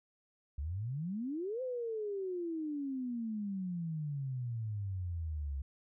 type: exponential two-way sweep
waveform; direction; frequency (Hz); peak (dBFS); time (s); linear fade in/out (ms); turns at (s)
sine; up then down; 66.8 to 522 to 66.8; -35; 0.58-5.62; 5; 1.62
effects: none